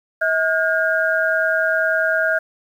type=tone cluster; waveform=sine; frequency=641 / 1434 / 1612 Hz; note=E5 / F6 / G6; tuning=-49 / +45 / +48 cents; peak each=-20 dBFS; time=0.21-2.39 s; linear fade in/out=10 ms; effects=8-bit